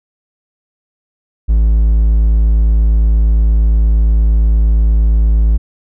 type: tone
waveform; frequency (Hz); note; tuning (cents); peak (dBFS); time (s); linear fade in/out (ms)
triangle; 54.3; A1; -22; -5; 1.48-5.58; 20
effects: none